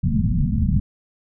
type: low-pass noise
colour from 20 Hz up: white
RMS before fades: -19 dBFS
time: 0.03-0.8 s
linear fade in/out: 5 ms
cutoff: 230 Hz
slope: 96 dB/octave
effects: none